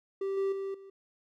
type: tone with level steps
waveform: triangle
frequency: 390.2 Hz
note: G4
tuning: 8 cents flat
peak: -28 / -25 / -31 / -45 dBFS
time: 0.21-0.9 s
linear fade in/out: 5 ms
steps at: 0.37 / 0.52 / 0.74 s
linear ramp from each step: 5 ms
effects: none